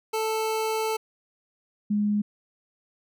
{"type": "tone pair in turn", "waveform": ["25% pulse", "sine"], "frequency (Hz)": [440, 207.7], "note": ["A4", "G#3"], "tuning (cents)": [0, 0], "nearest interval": "octave + minor second", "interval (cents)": 1300, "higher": "first", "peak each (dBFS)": -21, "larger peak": "neither", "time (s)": [[0.13, 0.97], [1.9, 2.22]], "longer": "first", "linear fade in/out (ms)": 10, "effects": []}